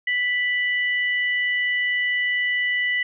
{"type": "tone pair together", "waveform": "sine", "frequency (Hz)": [1975.6, 2960], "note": ["B6", "F#7"], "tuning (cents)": [0, 0], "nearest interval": "perfect fifth", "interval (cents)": 700, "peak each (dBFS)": [-20, -30], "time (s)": [0.07, 3.03], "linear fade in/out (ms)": 5, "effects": []}